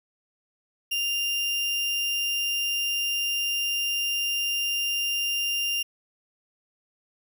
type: tone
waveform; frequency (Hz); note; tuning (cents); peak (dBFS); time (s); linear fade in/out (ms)
35% pulse; 2796; F7; +1; -23; 0.91-5.83; 10
effects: none